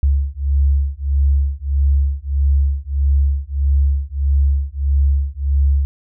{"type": "beating tone pair", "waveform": "sine", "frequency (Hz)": [68.9, 70.5], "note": ["C#2", "C#2"], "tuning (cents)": [-10, 30], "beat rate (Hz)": 1.6, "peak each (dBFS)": -16, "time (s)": [0.03, 5.85], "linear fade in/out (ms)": 0, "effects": []}